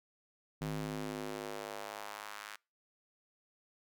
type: tone with high-pass filter sweep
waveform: square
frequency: 51.91 Hz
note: G#1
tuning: in tune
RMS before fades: -42 dBFS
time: 0.61-2.56 s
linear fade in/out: 5 ms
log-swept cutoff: 140 to 1500 Hz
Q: 1.4
effects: noise-tail reverb RT60 0.3 s tail -26 dB re dry